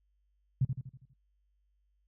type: tone with echo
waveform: sine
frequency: 130.81 Hz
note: C3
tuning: in tune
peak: -23 dBFS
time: 0.61-0.65 s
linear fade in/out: 5 ms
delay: 81 ms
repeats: 6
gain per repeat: -6 dB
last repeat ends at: 1.136 s
effects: noise-tail reverb RT60 0.1 s tail -21 dB re dry + added 50 Hz sine -70 dBFS peak until 2.07 s